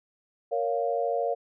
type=chord; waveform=sine; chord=Bb minor; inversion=none; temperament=just; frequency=466.2 / 559.4 / 699.2 Hz; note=Bb4 / Db5 / F5; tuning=0 / +16 / +2 cents; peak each=-29 dBFS; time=0.51-1.35 s; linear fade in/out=20 ms; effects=none